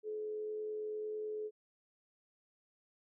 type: tone with amplitude modulation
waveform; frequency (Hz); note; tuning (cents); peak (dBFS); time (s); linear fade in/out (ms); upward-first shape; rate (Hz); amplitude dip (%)
sine; 427.3; G#4; +49; -36; 0.03-1.51; 50; sine; 89; 30
effects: none